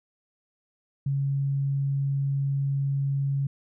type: tone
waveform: sine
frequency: 138.59 Hz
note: C#3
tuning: in tune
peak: -23 dBFS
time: 1.06-3.47 s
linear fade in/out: 5 ms
effects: none